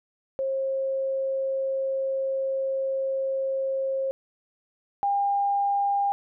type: tone pair in turn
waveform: sine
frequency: 536 / 803.1 Hz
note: C5 / G5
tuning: +42 / +42 cents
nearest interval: perfect fifth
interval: 700 cents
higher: second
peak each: -24 / -21 dBFS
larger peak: second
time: 0.39-4.11 / 5.03-6.12 s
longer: first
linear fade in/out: 0 ms
effects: none